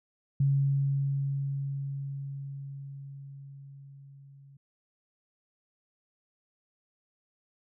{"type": "tone with level ramp", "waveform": "sine", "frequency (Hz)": 138.59, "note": "C#3", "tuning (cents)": 0, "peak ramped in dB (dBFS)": [-21, -51], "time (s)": [0.4, 4.57], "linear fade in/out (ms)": 5, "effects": []}